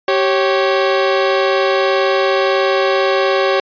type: tone pair together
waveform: sawtooth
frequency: 387.1 / 549.8 Hz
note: G4 / C#5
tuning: -22 / -14 cents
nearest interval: tritone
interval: 608 cents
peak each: -11 dBFS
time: 0.08-3.6 s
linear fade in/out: 2 ms
effects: resampled to 11025 Hz